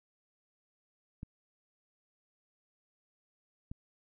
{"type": "clicks", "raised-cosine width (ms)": 5, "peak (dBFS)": -29, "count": 2, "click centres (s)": [1.231, 3.715], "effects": []}